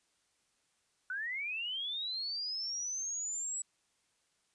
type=linear sweep; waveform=sine; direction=up; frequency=1461 to 7850 Hz; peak=-35 dBFS; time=1.1-3.62 s; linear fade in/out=2 ms; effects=white hiss -75 dBFS RMS until 4.54 s + resampled to 22050 Hz